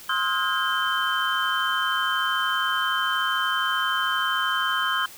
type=tone cluster; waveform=sine; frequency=1052 / 1275 / 1428 / 1618 / 3096 Hz; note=C6 / D#6 / F6 / G#6 / G7; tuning=+9 / +42 / +38 / -46 / -22 cents; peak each=-28 dBFS; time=0.09-5.06 s; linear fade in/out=5 ms; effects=white hiss -44 dBFS RMS until 5.17 s